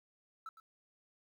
triangle tone with echo, 1319 Hz, E6, 1 cent sharp, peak -40 dBFS, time 0.46-0.49 s, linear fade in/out 2 ms, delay 110 ms, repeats 1, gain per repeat -13 dB, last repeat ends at 0.6 s, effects tanh soft clip ceiling -37 dBFS + 12-bit

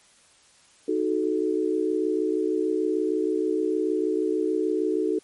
sine chord, D# diminished, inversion none, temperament equal with one note detuned, 311.1 / 370 / 436.5 Hz, D#4 / F#4 / A4, 0 / 0 / -14 cents, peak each -26 dBFS, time 0.88-5.19 s, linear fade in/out 5 ms, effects white hiss -57 dBFS RMS until 5.23 s + MP3 48 kbps

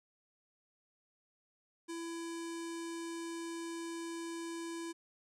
square tone with low-pass filter, 334.1 Hz, E4, 23 cents sharp, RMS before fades -42 dBFS, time 1.88-4.93 s, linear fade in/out 20 ms, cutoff 8700 Hz, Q 2.3, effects none

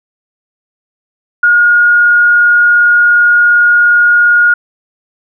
sine tone with frequency modulation, 1432 Hz, F6, 43 cents sharp, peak -4 dBFS, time 1.43-4.54 s, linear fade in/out 5 ms, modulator 37.3 Hz, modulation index 0.27, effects none

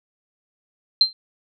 sine tone with exponential decay, 4137 Hz, C8, 20 cents flat, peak -7 dBFS, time 1.01-1.13 s, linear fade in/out 2 ms, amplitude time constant 26 ms, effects none

